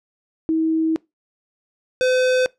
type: tone pair in turn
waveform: sine / square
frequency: 320.8 / 509.2 Hz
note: E4 / C5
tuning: -47 / -47 cents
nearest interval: minor sixth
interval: 800 cents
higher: second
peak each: -16 dBFS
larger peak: neither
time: 0.49-0.96 / 2.01-2.46 s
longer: first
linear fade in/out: 0 ms
effects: noise-tail reverb RT60 0.2 s tail -22 dB re dry + low-pass 6000 Hz 12 dB/octave